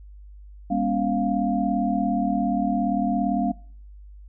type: tone cluster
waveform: sine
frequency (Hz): 201.1 / 241.6 / 279 / 700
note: G3 / B3 / C#4 / F5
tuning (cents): +44 / -38 / +11 / +4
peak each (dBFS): -26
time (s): 0.7-3.52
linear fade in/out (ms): 10
effects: noise-tail reverb RT60 0.5 s tail -21 dB re dry + added 50 Hz sine -41 dBFS peak until 4.28 s